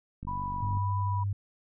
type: click train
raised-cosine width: 5 ms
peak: -27 dBFS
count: 27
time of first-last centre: 0.23-0.772 s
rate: 48 Hz
type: tone with vibrato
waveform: sine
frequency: 983 Hz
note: B5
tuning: 8 cents flat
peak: -32 dBFS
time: 0.27-1.24 s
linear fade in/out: 10 ms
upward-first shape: triangle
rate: 1.8 Hz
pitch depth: 14 cents each way
type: tone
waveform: sine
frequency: 99.5 Hz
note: G2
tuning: 26 cents sharp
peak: -27 dBFS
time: 0.62-1.33 s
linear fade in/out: 5 ms
effects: none